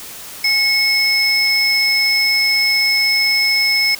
sine tone pair together, 2186 / 5199 Hz, C#7 / E8, -25 / -25 cents, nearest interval octave + minor third, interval 1500 cents, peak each -13 dBFS, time 0.44-3.95 s, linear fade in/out 5 ms, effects tanh soft clip ceiling -9 dBFS + white hiss -33 dBFS RMS until 3.99 s

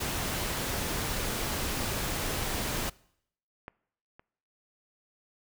pink noise, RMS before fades -32 dBFS, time 0-2.9 s, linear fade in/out 10 ms
clicks, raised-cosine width 0.5 ms, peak -25 / -35 dBFS, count 2, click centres 3.681 / 4.195 s
effects noise-tail reverb RT60 0.7 s tail -23 dB re dry

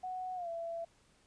sine tone with pitch glide, 740 to 670.8 Hz, F#5 to E5, 0 to +30 cents, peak -37 dBFS, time 0.03-0.85 s, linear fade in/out 10 ms, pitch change -170 cents, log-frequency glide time 0.35-0.49 s, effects pink hiss -68 dBFS RMS until 1.26 s + resampled to 22050 Hz

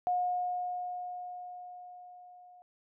sine tone with level ramp, 720 Hz, F#5, 47 cents flat, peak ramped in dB -26 to -53 dBFS, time 0.07-2.62 s, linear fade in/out 0 ms, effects none

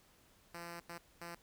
5% pulse tone bursts at uneven times, 170.9 Hz, F3, 37 cents flat, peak -34 dBFS, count 3, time 0.54-0.8 / 0.89-0.98 / 1.21-1.35 s, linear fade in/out 5 ms, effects pink hiss -67 dBFS RMS until 1.42 s

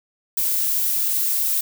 violet noise, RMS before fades -21 dBFS, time 0.37-1.61 s, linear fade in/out 5 ms, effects none

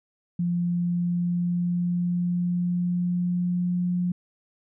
sine tone with pitch glide, 174.1 to 177.96 Hz, F3 to F3, -5 to +33 cents, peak -22 dBFS, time 0.39-4.12 s, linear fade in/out 5 ms, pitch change +38 cents, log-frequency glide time 0.51-3.89 s, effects none

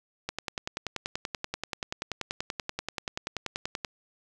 click train, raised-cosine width 0.2 ms, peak -14 dBFS, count 38, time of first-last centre 0.29-3.848 s, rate 10.4 Hz, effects none

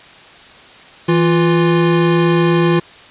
square tone pair together, 164.81 / 349.2 Hz, E3 / F4, 0 / 0 cents, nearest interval octave + minor second, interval 1300 cents, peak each -14 dBFS, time 1.08-2.8 s, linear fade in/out 10 ms, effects white hiss -40 dBFS RMS until 3.1 s + resampled to 8000 Hz

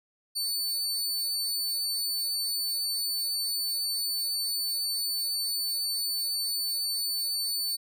sawtooth tone, 4502 Hz, C#8, 26 cents sharp, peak -25 dBFS, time 0.35-7.77 s, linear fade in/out 20 ms, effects none

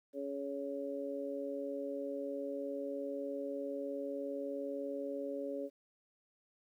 harmonic tone, 139.9 Hz, C#3, 16 cents sharp, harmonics 2 / 3 / 4, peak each -42 / -43 / -40 dBFS, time 0.13-5.7 s, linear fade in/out 50 ms, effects 12-bit

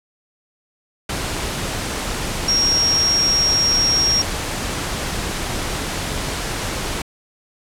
sine tone in noise, 5588 Hz, F8, in tune, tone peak -14 dBFS, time 2.48-4.22 s, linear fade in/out 5 ms, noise pink, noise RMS -24 dBFS, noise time 1.09-7.02 s, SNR +7 dB, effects low-pass 10000 Hz 12 dB/octave

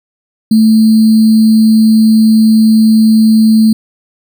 sine tone with sample-and-hold, 220 Hz, A3, in tune, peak -3 dBFS, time 0.51-3.73 s, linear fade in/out 5 ms, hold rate 4410 Hz, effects none

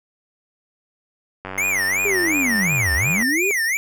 click train, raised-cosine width 0.5 ms, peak -15 dBFS, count 169, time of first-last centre 1.45-3.224 s, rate 94.7 Hz
square tone with vibrato, 2100 Hz, C7, 6 cents sharp, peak -19 dBFS, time 1.58-3.77 s, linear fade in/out 0 ms, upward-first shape sine, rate 2.8 Hz, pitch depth 280 cents each way
sine linear two-way sweep, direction down then up, 415.3 to 61.74 to 415.3 Hz, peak -21 dBFS, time 2.05-3.51 s, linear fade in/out 0 ms, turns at 2.95 s
effects none

